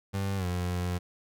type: tone with pitch glide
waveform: 30% pulse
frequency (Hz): 98 to 89.35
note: G2 to F2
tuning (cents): 0 to +40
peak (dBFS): -26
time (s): 0.13-0.99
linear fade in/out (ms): 20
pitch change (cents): -160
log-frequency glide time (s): 0.37-0.45
effects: none